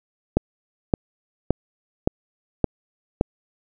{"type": "click train", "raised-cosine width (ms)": 2, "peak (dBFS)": -3, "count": 6, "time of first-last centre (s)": [0.37, 3.211], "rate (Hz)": 1.76, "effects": []}